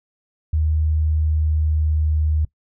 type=tone with pitch glide; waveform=sine; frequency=77.7 to 77.03 Hz; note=D#2 to D#2; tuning=-2 to -17 cents; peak=-16 dBFS; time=0.53-2.45 s; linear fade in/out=5 ms; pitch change=-15 cents; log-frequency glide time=1.07-2.22 s; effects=noise-tail reverb RT60 0.1 s tail -20 dB re dry